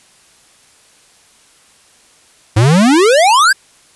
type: exponential sweep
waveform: square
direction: up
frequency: 101.4 to 1661.2 Hz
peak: -7 dBFS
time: 2.56-3.53 s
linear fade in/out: 10 ms
effects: white hiss -48 dBFS RMS until 3.95 s + resampled to 24000 Hz